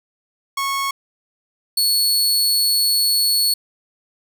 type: tone pair in turn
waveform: sawtooth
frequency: 1100 / 4400 Hz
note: C#6 / C#8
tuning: -14 / -14 cents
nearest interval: 2 octaves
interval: 2400 cents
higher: second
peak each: -16 / -12 dBFS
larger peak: second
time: 0.57-0.91 / 1.77-3.54 s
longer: second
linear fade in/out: 5 ms
effects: none